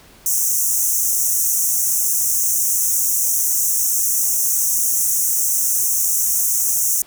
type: high-pass noise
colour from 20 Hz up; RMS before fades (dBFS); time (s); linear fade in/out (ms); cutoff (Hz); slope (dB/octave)
pink; -18; 0.26-7.02; 2; 5800; 96
effects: pink hiss -47 dBFS RMS until 7.06 s